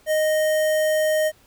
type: tone with notch filter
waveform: square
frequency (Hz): 620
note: D#5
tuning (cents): -6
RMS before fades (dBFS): -20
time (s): 0.06-1.32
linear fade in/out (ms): 50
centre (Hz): 4200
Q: 1.4
effects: pink hiss -56 dBFS RMS until 1.46 s